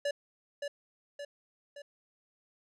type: tone with echo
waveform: square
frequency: 574 Hz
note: D5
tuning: 40 cents flat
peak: -30 dBFS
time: 0.05-0.11 s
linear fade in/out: 5 ms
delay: 570 ms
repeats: 3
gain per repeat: -5 dB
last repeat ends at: 1.82 s
effects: low-pass 7000 Hz 12 dB/octave